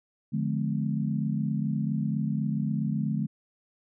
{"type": "tone cluster", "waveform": "sine", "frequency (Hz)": [148.6, 176.2, 213, 256.8], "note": ["D3", "F3", "G#3", "C4"], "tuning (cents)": [21, 16, 44, -32], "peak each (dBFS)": [-29, -34, -29, -36], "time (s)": [0.32, 3.27], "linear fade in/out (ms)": 20, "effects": []}